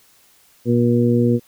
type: harmonic tone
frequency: 119.7 Hz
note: A#2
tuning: 46 cents sharp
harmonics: 1 / 2 / 3 / 4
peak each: -18 / -16 / -21 / -21 dBFS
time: 0.65-1.4 s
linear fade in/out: 50 ms
effects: white hiss -54 dBFS RMS until 1.47 s